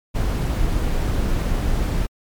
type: noise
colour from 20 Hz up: brown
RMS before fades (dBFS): -20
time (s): 0.14-2.07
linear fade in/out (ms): 20
effects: MP3 96 kbps

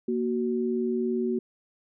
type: tone pair together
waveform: sine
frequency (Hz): 235.1 / 372.7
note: A#3 / F#4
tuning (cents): +15 / +13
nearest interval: minor sixth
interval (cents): 798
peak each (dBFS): -27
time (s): 0.08-1.39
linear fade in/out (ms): 5
effects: none

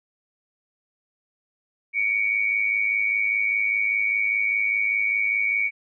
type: tone pair together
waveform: sine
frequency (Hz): 2244 / 2349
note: C#7 / D7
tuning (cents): +21 / 0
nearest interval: minor second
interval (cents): 79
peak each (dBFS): -21 / -26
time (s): 1.93-5.71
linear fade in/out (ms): 50
effects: none

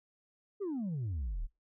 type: exponential sweep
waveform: sine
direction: down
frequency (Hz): 425.2 to 32.51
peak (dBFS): -31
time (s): 0.6-1.47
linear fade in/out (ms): 20
effects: noise-tail reverb RT60 0.2 s tail -21 dB re dry + tanh soft clip ceiling -32 dBFS

